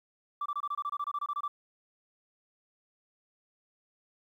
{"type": "tone bursts", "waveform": "sine", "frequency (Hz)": 1166, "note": "D6", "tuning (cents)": -13, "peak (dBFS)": -29, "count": 15, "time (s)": [0.41, 1.48], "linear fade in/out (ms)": 5, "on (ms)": 48, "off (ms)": 25, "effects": ["tanh soft clip ceiling -27 dBFS", "11-bit"]}